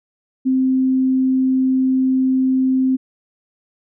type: tone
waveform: sine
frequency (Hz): 260.9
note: C4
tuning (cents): -5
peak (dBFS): -13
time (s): 0.45-2.97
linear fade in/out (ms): 20
effects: none